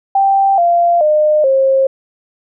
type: tone with pitch steps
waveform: sine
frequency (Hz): 784 / 690.4 / 608 / 535.5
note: G5 / F5 / D#5 / C5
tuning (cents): 0 / -20 / -40 / +40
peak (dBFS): -8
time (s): 0.15-1.87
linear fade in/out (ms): 5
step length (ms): 430
effects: none